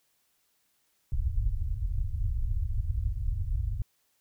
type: low-pass noise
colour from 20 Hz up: pink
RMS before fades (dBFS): -29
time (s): 1.12-3.82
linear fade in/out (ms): 5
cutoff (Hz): 110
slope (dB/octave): 48
effects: white hiss -72 dBFS RMS until 4.2 s